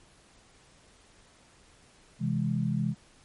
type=chord; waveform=sine; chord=C augmented; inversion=none; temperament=equal; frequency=130.81 / 164.81 / 207.7 Hz; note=C3 / E3 / G#3; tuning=0 / 0 / 0 cents; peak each=-30 dBFS; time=2.19-2.95 s; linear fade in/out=50 ms; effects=pink hiss -59 dBFS RMS until 3.24 s + MP3 48 kbps